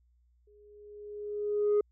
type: tone with exponential growth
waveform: sine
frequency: 415.3 Hz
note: G#4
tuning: in tune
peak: -19 dBFS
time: 0.47-1.81 s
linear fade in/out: 5 ms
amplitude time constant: 290 ms
effects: tanh soft clip ceiling -21 dBFS + added 60 Hz sine -64 dBFS peak until 1.91 s